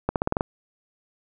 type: accelerating click train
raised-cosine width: 1 ms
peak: -8 dBFS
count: 7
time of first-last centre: 0.09-0.409 s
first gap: 68 ms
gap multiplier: 0.9
effects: none